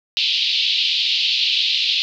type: band-pass noise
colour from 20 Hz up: white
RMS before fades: -19 dBFS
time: 0.17-2.02 s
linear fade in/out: 0 ms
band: 2700 to 4300 Hz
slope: 48 dB/octave
effects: none